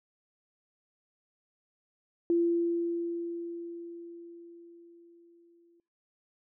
sine tone with exponential decay, 340.8 Hz, F4, 42 cents flat, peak -22 dBFS, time 2.3-5.8 s, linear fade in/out 1 ms, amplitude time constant 760 ms, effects noise-tail reverb RT60 0.8 s tail -25 dB re dry

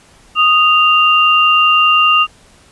sine tone pair together, 1240.6 / 2785 Hz, D#6 / F7, -5 / -5 cents, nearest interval octave + major second, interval 1400 cents, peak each -10 dBFS, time 0.35-2.27 s, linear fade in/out 50 ms, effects pink hiss -46 dBFS RMS until 2.71 s + resampled to 24000 Hz

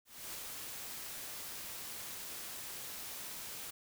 white noise with ADSR envelope, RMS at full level -43 dBFS, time 0.05-3.71 s, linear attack 290 ms, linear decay 16 ms, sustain -2 dB, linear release 11 ms, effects none

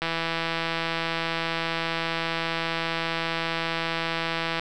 click train, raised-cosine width 0.3 ms, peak -11 dBFS, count 756, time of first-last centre 0.02-4.596 s, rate 165 Hz, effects none

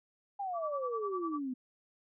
sine exponential sweep, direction down, 820 to 247.5 Hz, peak -34 dBFS, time 0.39-1.54 s, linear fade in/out 10 ms
sine tone with tremolo, 1155 Hz, D6, 29 cents flat, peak -34 dBFS, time 0.53-1.4 s, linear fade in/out 50 ms, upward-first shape sine, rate 10 Hz, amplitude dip 90%
effects none

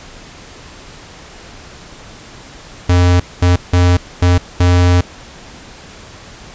square tone bursts at uneven times, 88.8 Hz, F2, 29 cents sharp, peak -8 dBFS, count 5, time 2.89-3.2 / 3.42-3.56 / 3.73-3.97 / 4.22-4.38 / 4.6-5.01 s, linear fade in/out 5 ms, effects pink hiss -36 dBFS RMS until 6.54 s + resampled to 16000 Hz

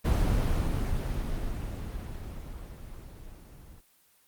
brown noise with level ramp, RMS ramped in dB -23 to -49 dBFS, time 0.04-3.81 s, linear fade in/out 20 ms, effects white hiss -64 dBFS RMS until 4.27 s + Opus 24 kbps

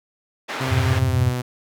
white band-pass noise, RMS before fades -29 dBFS, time 0.48-1 s, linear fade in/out 20 ms, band 300 to 2200 Hz, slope 12 dB/octave
sawtooth tone with pitch glide, 131.2 to 124.48 Hz, C3 to B2, +5 to +14 cents, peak -19 dBFS, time 0.6-1.42 s, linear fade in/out 10 ms, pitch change -91 cents, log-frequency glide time 1.04-1.3 s
sine chord, F diminished, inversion none, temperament equal, 87.31 / 103.83 / 123.47 Hz, F2 / Ab2 / Cb3, 0 / 0 / 0 cents, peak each -22 dBFS, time 0.67-1.34 s, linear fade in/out 50 ms
effects none

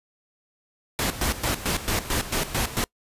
pink noise with tremolo, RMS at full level -24 dBFS, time 0.99-2.84 s, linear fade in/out 0 ms, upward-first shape square, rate 4.5 Hz, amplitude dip 75%, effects noise-tail reverb RT60 0.1 s tail -26 dB re dry + resampled to 32000 Hz

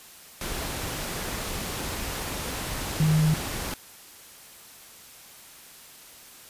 sine tone in noise, 155.56 Hz, D#3, in tune, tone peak -18 dBFS, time 3-3.34 s, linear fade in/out 2 ms, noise pink, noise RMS -32 dBFS, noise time 0.41-3.74 s, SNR +11 dB, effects white hiss -48 dBFS RMS until 6.49 s + resampled to 32000 Hz

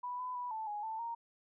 sine tone with pitch steps, 986 / 1003 / 983 / 879 / 832 / 885 / 930 Hz, B5 / B5 / B5 / A5 / G#5 / A5 / A#5, -3 / +26 / -8 / -2 / +3 / +10 / -4 cents, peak -37 dBFS, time 0.03-1.15 s, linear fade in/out 10 ms, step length 160 ms, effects none

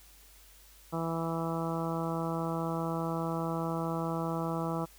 harmonic tone, 164.81 Hz, E3, in tune, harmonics 1 / 2 / 3 / 4 / 5 / 6 / 7 / 8, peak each -34 / -37 / -39 / -40 / -41 / -42 / -42 / -43 dBFS, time 0.92-4.86 s, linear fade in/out 20 ms, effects added 50 Hz sine -58 dBFS peak until 4.98 s + white hiss -58 dBFS RMS until 4.98 s

